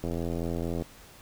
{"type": "click train", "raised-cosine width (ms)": 2, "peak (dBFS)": -19, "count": 67, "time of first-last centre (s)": [0.04, 0.822], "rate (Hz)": 84.4, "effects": ["pink hiss -52 dBFS RMS until 1.21 s"]}